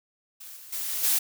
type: noise with level steps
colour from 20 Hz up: blue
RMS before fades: -43 / -46 / -32 / -30 / -23 dBFS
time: 0.4-1.19 s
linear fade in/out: 10 ms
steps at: 0.56 / 0.72 / 0.88 / 1.03 s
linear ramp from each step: 10 ms
effects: none